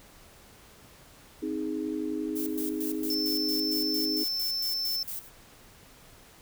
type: chord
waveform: sine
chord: Ab major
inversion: first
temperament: equal with one note detuned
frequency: 261.6 / 313.1 / 415.3 Hz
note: C4 / Eb4 / Ab4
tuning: 0 / +11 / 0 cents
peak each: -35 / -31 / -36 dBFS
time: 1.42-4.24 s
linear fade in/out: 10 ms
type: noise with tremolo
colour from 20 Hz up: violet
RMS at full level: -36 dBFS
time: 2.35-5.3 s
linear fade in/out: 20 ms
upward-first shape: square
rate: 4.4 Hz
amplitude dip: 80%
type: tone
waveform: triangle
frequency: 5310 Hz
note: E8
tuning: 12 cents sharp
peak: -27 dBFS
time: 3.1-5.03 s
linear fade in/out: 2 ms
effects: pink hiss -54 dBFS RMS until 6.41 s